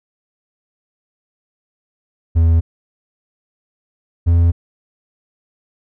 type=tone pair in turn; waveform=triangle; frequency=82.41 / 84.87 Hz; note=E2 / F2; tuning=0 / -49 cents; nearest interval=minor second; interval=51 cents; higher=second; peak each=-7 dBFS; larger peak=neither; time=2.35-2.61 / 4.26-4.52 s; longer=neither; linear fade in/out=20 ms; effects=none